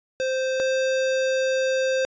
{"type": "tone pair in turn", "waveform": "square", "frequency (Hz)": [522, 524.4], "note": ["C5", "C5"], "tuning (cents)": [-4, 4], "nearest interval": "unison", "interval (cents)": 8, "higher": "second", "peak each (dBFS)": [-23, -21], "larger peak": "second", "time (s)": [[0.2, 0.6], [0.6, 2.05]], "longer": "second", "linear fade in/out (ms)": 0, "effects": ["resampled to 16000 Hz"]}